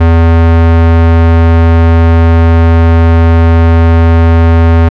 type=tone; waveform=square; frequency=82.9 Hz; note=E2; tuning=10 cents sharp; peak=-3 dBFS; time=0-4.89 s; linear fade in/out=10 ms; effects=low-pass 2000 Hz 12 dB/octave